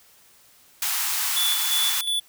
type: high-pass noise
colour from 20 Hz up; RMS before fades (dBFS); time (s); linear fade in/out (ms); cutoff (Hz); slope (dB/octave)
white; -25; 0.82-2.01; 2; 800; 48
type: tone with tremolo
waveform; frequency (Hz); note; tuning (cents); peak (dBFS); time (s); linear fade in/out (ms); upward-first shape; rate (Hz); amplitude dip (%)
square; 3456; A7; -32; -22; 1.36-2.2; 10; square; 2.8; 55
effects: white hiss -55 dBFS RMS until 2.28 s